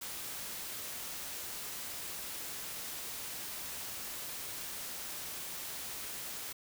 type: noise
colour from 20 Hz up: white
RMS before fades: -42 dBFS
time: 0.01-6.53 s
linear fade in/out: 10 ms
effects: none